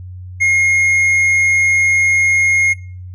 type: tone with tanh clipping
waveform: triangle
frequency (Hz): 2145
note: C7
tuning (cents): +42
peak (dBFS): -11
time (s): 0.4-2.74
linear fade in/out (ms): 20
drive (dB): 9
effects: noise-tail reverb RT60 0.5 s tail -21 dB re dry + added 91 Hz sine -28 dBFS peak until 3.14 s